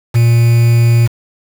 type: tone with quantisation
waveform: triangle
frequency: 117.4 Hz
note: A#2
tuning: 13 cents sharp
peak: -4 dBFS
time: 0.14-1.08 s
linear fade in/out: 20 ms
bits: 4
effects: none